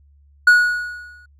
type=tone with exponential decay; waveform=triangle; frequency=1458 Hz; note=F#6; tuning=26 cents flat; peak=-4 dBFS; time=0.47-1.26 s; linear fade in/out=5 ms; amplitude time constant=170 ms; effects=added 71 Hz sine -49 dBFS peak until 1.39 s